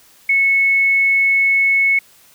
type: tone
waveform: sine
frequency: 2200 Hz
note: C#7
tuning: 14 cents flat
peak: -11 dBFS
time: 0.29-1.99 s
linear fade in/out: 5 ms
effects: white hiss -49 dBFS RMS until 2.34 s